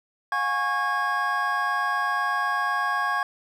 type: tone cluster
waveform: triangle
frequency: 718 / 826 / 1102 / 1640 Hz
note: F5 / G#5 / C#6 / G#6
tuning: +48 / -10 / -11 / -22 cents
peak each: -30 / -29 / -24 / -25 dBFS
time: 0.32-3.23 s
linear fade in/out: 2 ms
effects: none